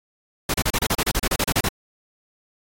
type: noise bursts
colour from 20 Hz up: pink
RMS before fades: -21 dBFS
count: 15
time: 0.49-1.688 s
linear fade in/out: 5 ms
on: 50 ms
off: 32 ms
effects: AAC 48 kbps